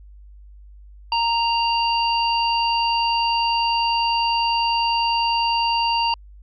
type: harmonic tone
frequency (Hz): 930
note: A#5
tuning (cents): -4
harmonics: 1 / 3 / 5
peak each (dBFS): -19 / -24 / -26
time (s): 1.12-6.14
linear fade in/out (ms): 2
effects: added 50 Hz sine -41 dBFS peak until 6.42 s